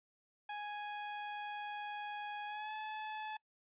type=tone with pitch glide; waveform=sawtooth; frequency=830.6 to 861.4 Hz; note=G#5 to A5; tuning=0 to -37 cents; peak=-37 dBFS; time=0.49-3.37 s; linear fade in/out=5 ms; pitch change=+63 cents; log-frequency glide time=2.46-2.73 s; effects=noise-tail reverb RT60 0.1 s tail -25 dB re dry + resampled to 8000 Hz